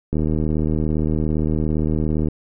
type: click train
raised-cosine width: 3 ms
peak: -9 dBFS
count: 168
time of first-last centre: 0.13-2.285 s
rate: 77.5 Hz
effects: none